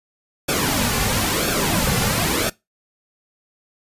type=noise with flanger; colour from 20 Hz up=pink; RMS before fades=-20 dBFS; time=0.48-2.5 s; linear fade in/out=10 ms; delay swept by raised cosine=1 to 3.2 ms; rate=1 Hz; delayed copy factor=-0.65; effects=noise-tail reverb RT60 0.2 s tail -22 dB re dry + resampled to 32000 Hz